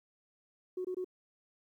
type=tone bursts; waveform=sine; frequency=367.4 Hz; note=F#4; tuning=12 cents flat; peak=-33 dBFS; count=3; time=0.77-1.045 s; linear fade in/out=5 ms; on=77 ms; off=22 ms; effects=tanh soft clip ceiling -29 dBFS + 12-bit